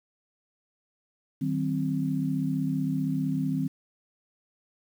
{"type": "chord", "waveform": "sine", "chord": "C minor", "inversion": "first", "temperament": "equal with one note detuned", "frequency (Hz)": [155.56, 191.08, 261.6], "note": ["Eb3", "G3", "C4"], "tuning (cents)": [0, -44, 0], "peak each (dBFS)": [-29, -32, -28], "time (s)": [1.41, 3.68], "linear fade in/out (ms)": 10, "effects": ["9-bit"]}